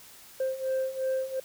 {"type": "beating tone pair", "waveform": "sine", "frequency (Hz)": [523.3, 526.1], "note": ["C5", "C5"], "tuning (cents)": [0, 9], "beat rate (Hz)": 2.8, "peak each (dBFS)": [-30, -27], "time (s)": [0.4, 1.4], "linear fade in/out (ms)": 5, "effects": ["tanh soft clip ceiling -24 dBFS", "white hiss -51 dBFS RMS until 1.44 s"]}